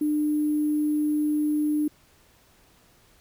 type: tone with sample-and-hold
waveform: sine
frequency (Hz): 300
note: D4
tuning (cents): +37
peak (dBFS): -21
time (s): 0.01-1.88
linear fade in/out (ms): 5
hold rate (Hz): 11025
effects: pink hiss -59 dBFS RMS until 3.2 s